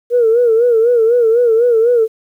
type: tone with vibrato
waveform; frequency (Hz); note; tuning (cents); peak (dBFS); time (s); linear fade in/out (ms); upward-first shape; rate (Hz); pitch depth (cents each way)
sine; 466.2; A#4; 0; -7; 0.1-2.08; 50; sine; 4; 94
effects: tanh soft clip ceiling -3 dBFS + 8-bit